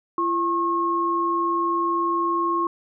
sine tone pair together, 340 / 1083.8 Hz, F4 / C#6, -46 / -39 cents, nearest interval octave + minor sixth, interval 2007 cents, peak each -25 / -21 dBFS, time 0.18-2.67 s, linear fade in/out 2 ms, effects none

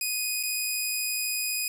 10% pulse tone with dropouts, 2489 Hz, D#7, in tune, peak -18 dBFS, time 0.01-1.68 s, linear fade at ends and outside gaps 2 ms, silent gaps 0.429-0.434 s, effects none

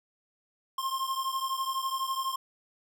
square beating tone pair, 1059 / 1071 Hz, C6 / C6, +21 / +40 cents, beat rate 12 Hz, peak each -32 / -35 dBFS, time 0.78-2.36 s, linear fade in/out 5 ms, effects none

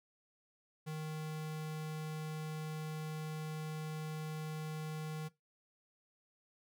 square tone, 155.56 Hz, D#3, in tune, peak -40 dBFS, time 0.86-5.29 s, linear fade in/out 20 ms, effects noise-tail reverb RT60 0.2 s tail -19 dB re dry

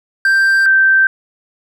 triangle / sine tone pair in turn, 1573 / 1560.3 Hz, G6 / G6, +6 / -9 cents, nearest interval unison, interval 15 cents, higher first, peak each -7 dBFS, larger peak neither, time 0.25-0.66 / 0.66-1.07 s, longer neither, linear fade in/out 2 ms, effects none

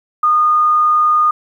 sine tone, 1225 Hz, D#6, 27 cents flat, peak -9 dBFS, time 0.23-1.31 s, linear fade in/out 5 ms, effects 8-bit

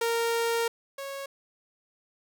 sawtooth tone pair in turn, 463.3 / 551 Hz, A#4 / C#5, -11 / -11 cents, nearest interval minor third, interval 300 cents, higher second, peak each -21 / -31 dBFS, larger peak first, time 0.01-0.68 / 0.98-1.26 s, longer first, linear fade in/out 5 ms, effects none

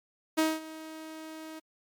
sawtooth tone with ADSR envelope, 316.4 Hz, D#4, 29 cents sharp, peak -18 dBFS, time 0.37-1.6 s, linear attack 18 ms, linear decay 210 ms, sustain -19 dB, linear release 16 ms, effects MP3 96 kbps

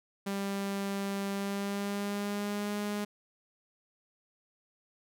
sawtooth tone with pitch glide, 198 to 206.6 Hz, G3 to G#3, +18 to -9 cents, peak -28 dBFS, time 0.26-3.05 s, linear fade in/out 10 ms, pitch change +73 cents, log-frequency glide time 1.31-2.77 s, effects none

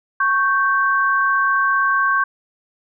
sine tone pair together, 1105 / 1560.6 Hz, C#6 / G6, -6 / -8 cents, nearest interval tritone, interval 598 cents, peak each -17 dBFS, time 0.2-2.24 s, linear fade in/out 5 ms, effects none

